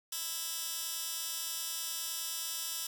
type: tone with high-pass filter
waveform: 15% pulse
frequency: 329.6 Hz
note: E4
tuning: in tune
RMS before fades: -38 dBFS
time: 0.12-2.87 s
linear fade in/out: 5 ms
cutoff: 5100 Hz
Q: 0.67
effects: none